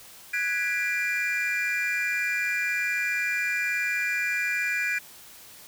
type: chord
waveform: triangle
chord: G# half-diminished seventh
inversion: third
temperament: equal with one note detuned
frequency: 1480 / 1661.2 / 1975.5 / 2386 Hz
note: F#6 / G#6 / B6 / D7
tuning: 0 / 0 / 0 / +27 cents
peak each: -32 / -28 / -31 / -26 dBFS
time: 0.33-4.99 s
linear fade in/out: 10 ms
effects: white hiss -48 dBFS RMS until 5.67 s